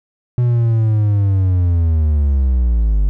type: linear sweep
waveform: triangle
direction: down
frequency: 123.47 to 48.06 Hz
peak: -9 dBFS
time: 0.38-3.09 s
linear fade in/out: 0 ms
effects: none